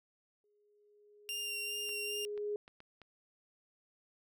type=tone with exponential growth; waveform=sine; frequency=415.3 Hz; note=G#4; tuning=in tune; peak=-33 dBFS; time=0.44-2.56 s; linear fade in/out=1 ms; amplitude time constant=460 ms
type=tone with vibrato; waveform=sawtooth; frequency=2781 Hz; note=F7; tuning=8 cents flat; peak=-34 dBFS; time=1.29-2.25 s; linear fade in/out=0 ms; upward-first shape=sine; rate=2.5 Hz; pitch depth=16 cents each way
type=clicks; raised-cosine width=0.3 ms; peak=-38 dBFS; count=5; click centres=1.892 / 2.377 / 2.679 / 2.804 / 3.017 s
effects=none